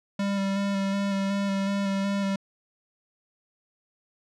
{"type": "tone with vibrato", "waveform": "square", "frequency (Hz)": 197.4, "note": "G3", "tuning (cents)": 12, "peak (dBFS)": -25, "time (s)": [0.19, 2.36], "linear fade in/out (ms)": 5, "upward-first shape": "square", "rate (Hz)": 2.7, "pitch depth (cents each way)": 16, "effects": ["low-pass 6000 Hz 12 dB/octave"]}